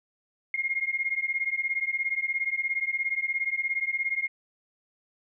sine beating tone pair, 2130 / 2147 Hz, C7 / C7, +30 / +44 cents, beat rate 17 Hz, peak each -29 dBFS, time 0.54-4.28 s, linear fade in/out 2 ms, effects none

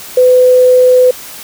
sine tone, 504 Hz, B4, 35 cents sharp, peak -3 dBFS, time 0.17-1.11 s, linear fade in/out 5 ms, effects white hiss -29 dBFS RMS until 1.43 s

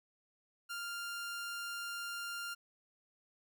sawtooth tone, 1396.9 Hz, F6, in tune, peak -36 dBFS, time 0.69-2.55 s, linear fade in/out 20 ms, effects none

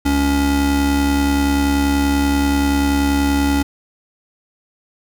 square tone pair together, 70.4 / 281.6 Hz, C#2 / C#4, +27 / +27 cents, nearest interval 2 octaves, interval 2400 cents, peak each -20 / -16 dBFS, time 0.05-3.63 s, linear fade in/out 10 ms, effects none

